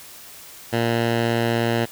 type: tone with low-pass filter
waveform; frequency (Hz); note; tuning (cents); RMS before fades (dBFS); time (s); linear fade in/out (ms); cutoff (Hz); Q
10% pulse; 116.54; A#2; 0; -21; 0.72-1.86; 20; 3400; 1.1
effects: white hiss -42 dBFS RMS until 1.91 s